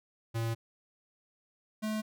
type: tone pair in turn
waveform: square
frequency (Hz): 114.3 / 215.8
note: A#2 / A3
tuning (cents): -34 / -33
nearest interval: major seventh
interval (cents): 1101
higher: second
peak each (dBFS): -31 / -32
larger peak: first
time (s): 0.34-0.55 / 1.82-2.02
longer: first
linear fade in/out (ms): 20
effects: none